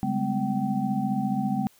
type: tone cluster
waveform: sine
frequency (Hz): 139.8 / 194.7 / 209.4 / 253.5 / 769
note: C#3 / G3 / G#3 / B3 / G5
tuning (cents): +15 / -12 / +15 / +45 / -33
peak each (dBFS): -33 / -31 / -27 / -30 / -31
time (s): 0.03-1.67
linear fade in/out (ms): 0
effects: white hiss -59 dBFS RMS until 1.79 s